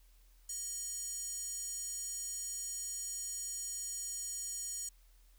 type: tone with high-pass filter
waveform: square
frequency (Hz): 622.3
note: D#5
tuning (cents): 0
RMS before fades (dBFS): -41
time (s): 0.49-4.89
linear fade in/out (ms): 5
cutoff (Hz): 7200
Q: 8.1
effects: added 41 Hz sine -60 dBFS peak until 5.38 s + white hiss -71 dBFS RMS until 5.38 s